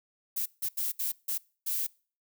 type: noise bursts at uneven times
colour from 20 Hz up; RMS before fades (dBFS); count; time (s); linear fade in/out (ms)
violet; -31; 6; 0.36-0.46 / 0.62-0.69 / 0.77-0.92 / 0.99-1.12 / 1.28-1.38 / 1.66-1.87; 10
effects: noise-tail reverb RT60 0.4 s tail -24 dB re dry